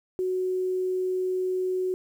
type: tone with quantisation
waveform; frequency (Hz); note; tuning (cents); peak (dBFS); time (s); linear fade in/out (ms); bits
sine; 370; F#4; 0; -24; 0.19-1.94; 0; 9
effects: none